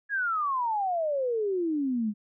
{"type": "exponential sweep", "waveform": "sine", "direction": "down", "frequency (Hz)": [1692, 202.2], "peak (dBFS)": -25, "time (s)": [0.09, 2.14], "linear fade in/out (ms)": 50, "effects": []}